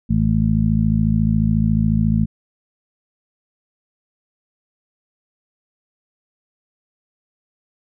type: harmonic tone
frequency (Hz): 54.1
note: A1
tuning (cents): -29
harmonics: 1 / 2 / 3 / 4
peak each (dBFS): -22 / -20 / -19 / -18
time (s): 0.09-2.26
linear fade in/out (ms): 20
effects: none